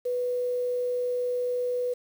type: tone with quantisation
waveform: sine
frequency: 493.9 Hz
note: B4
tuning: in tune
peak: -25 dBFS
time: 0.05-1.94 s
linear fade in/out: 10 ms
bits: 8
effects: none